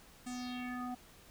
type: tone with low-pass filter sweep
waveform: square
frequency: 248.5 Hz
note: B3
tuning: 11 cents sharp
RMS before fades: -41 dBFS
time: 0.26-0.95 s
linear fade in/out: 10 ms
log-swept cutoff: 8700 to 830 Hz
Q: 3.8
effects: pink hiss -59 dBFS RMS until 1.3 s